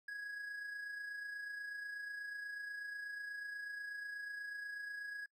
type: tone with amplitude modulation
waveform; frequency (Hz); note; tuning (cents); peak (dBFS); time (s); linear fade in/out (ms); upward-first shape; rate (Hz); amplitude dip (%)
triangle; 1661.2; G#6; 0; -39; 0.08-5.26; 5; sine; 28.2; 40
effects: noise-tail reverb RT60 0.1 s tail -25 dB re dry